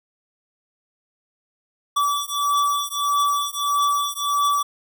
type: beating tone pair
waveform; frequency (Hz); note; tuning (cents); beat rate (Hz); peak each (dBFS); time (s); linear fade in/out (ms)
square; 1152 / 1153.6; D6 / D6; -34 / -31; 1.6; -23; 1.96-4.63; 10
effects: none